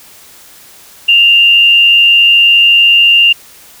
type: tone with frequency modulation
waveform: sine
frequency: 2794 Hz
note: F7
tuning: in tune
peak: -3 dBFS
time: 1.08-3.33 s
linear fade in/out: 10 ms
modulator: 96.8 Hz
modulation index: 0.47
effects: white hiss -38 dBFS RMS until 3.8 s